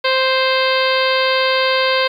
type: harmonic tone with a mistuned harmonic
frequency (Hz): 523.3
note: C5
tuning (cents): 0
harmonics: 1 / 2 / 3 / 4 / 5 / 6 / 7 / 8 / 9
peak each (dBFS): -17 / -20 / -22 / -23 / -24 / -25 / -25 / -26 / -27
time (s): 0.04-2.08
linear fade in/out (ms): 10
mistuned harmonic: 7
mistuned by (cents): +15
effects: 8-bit